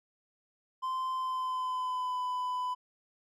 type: tone with pitch glide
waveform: triangle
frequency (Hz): 1036 to 1000.7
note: C6 to B5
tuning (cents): -17 to +23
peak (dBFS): -29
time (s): 0.82-2.75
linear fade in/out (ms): 20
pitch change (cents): -60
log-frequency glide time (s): 1.14-2.21
effects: none